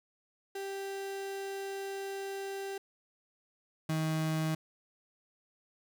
35% pulse tone pair in turn, 392 / 158.1 Hz, G4 / D#3, 0 / +28 cents, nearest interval octave + major third, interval 1572 cents, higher first, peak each -35 / -28 dBFS, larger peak second, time 0.55-2.78 / 3.89-4.55 s, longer first, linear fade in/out 5 ms, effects none

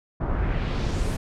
brown noise with low-pass filter sweep, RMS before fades -25 dBFS, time 0.2-1.17 s, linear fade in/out 10 ms, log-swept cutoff 1000 to 12000 Hz, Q 1.6, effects none

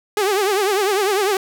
sawtooth tone with vibrato, 400.5 Hz, G4, 37 cents sharp, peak -12 dBFS, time 0.17-1.37 s, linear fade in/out 2 ms, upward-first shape triangle, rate 10 Hz, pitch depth 150 cents each way, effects none

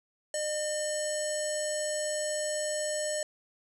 square tone with low-pass filter, 606 Hz, D#5, 46 cents flat, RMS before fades -32 dBFS, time 0.34-3.23 s, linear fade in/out 2 ms, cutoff 8100 Hz, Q 9.3, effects none

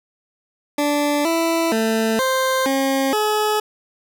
20% pulse tone with pitch steps, 291.7 / 330.9 / 222.6 / 523 / 269.9 / 425.4 Hz, D4 / E4 / A3 / C5 / C#4 / G#4, -12 / +7 / +20 / -1 / -46 / +42 cents, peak -12 dBFS, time 0.78-3.6 s, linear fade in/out 5 ms, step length 470 ms, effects none

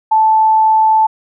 sine tone, 876 Hz, A5, 8 cents flat, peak -7 dBFS, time 0.11-1.07 s, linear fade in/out 10 ms, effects none

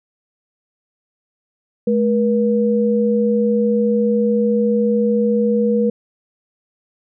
sine tone pair together, 213.8 / 480 Hz, A3 / B4, -49 / -49 cents, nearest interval octave + major second, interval 1400 cents, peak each -16 dBFS, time 1.87-5.9 s, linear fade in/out 5 ms, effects none

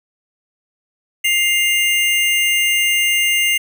square tone pair together, 2100 / 2803 Hz, C7 / F7, +6 / +6 cents, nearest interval perfect fourth, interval 500 cents, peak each -17 dBFS, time 1.24-3.58 s, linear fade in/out 10 ms, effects none

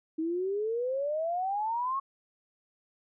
sine exponential sweep, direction up, 313 to 1108.7 Hz, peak -28 dBFS, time 0.18-2 s, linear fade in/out 10 ms, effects none

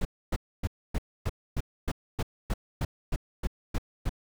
brown noise bursts, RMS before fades -27 dBFS, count 14, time 0.01-4.094 s, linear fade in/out 5 ms, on 41 ms, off 270 ms, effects none

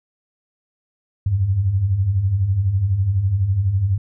sine beating tone pair, 87.31 / 99.31 Hz, F2 / G2, 0 / +23 cents, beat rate 12 Hz, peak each -24 / -16 dBFS, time 1.26-3.98 s, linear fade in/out 5 ms, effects none

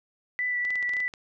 sine tone with vibrato, 1975.5 Hz, B6, in tune, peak -25 dBFS, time 0.39-1.08 s, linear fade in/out 0 ms, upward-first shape sine, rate 3.7 Hz, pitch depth 15 cents each way
clicks, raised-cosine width 0.2 ms, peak -25 dBFS, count 9, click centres 0.651 / 0.705 / 0.756 / 0.827 / 0.893 / 0.936 / 0.968 / 1.003 / 1.138 s
effects none

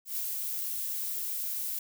violet noise with ADSR envelope, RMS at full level -32 dBFS, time 0.05-1.79 s, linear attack 120 ms, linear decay 36 ms, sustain -2 dB, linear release 4 ms, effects none

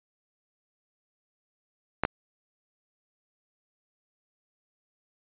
clicks, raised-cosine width 0.5 ms, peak -9 dBFS, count 2, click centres 2.036 / 2.051 s, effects resampled to 8000 Hz

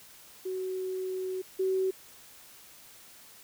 sine tone pair in turn, 373.6 / 378.4 Hz, F#4 / F#4, +17 / +39 cents, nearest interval unison, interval 22 cents, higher second, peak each -31 / -25 dBFS, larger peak second, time 0.45-1.42 / 1.59-1.91 s, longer first, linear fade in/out 10 ms, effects white hiss -53 dBFS RMS until 3.43 s

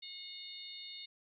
harmonic tone with a mistuned harmonic, 722 Hz, F#5, 43 cents flat, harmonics 3 / 4 / 5 / 6, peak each -55 / -54 / -48 / -50 dBFS, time 0.02-1.06 s, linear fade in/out 10 ms, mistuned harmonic 5, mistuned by +22 cents, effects none

